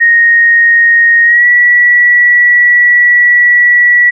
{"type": "tone with pitch glide", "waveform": "sine", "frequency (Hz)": [1864.7, 1942.8], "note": ["A#6", "B6"], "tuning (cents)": [0, -29], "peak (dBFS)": -3, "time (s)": [0, 4.11], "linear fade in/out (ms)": 20, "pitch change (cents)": 71, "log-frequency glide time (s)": [1.24, 1.46], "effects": []}